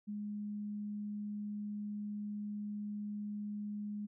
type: tone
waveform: sine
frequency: 207.7 Hz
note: G#3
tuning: in tune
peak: -38 dBFS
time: 0.07-4.07 s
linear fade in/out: 20 ms
effects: none